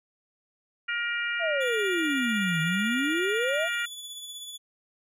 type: harmonic tone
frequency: 472.9 Hz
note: A#4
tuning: 25 cents sharp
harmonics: 3 / 4 / 5 / 6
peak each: -30 / -32 / -34 / -36 dBFS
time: 0.88-3.86 s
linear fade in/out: 10 ms
type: exponential two-way sweep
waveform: sine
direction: down then up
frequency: 698.5 to 155.56 to 698.5 Hz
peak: -26 dBFS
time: 1.39-3.69 s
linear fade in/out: 50 ms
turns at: 2.61 s
type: tone with tremolo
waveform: sawtooth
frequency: 3443 Hz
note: A7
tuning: 38 cents flat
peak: -33 dBFS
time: 1.6-4.58 s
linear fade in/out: 20 ms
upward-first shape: triangle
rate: 16 Hz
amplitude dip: 45%
effects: resampled to 32000 Hz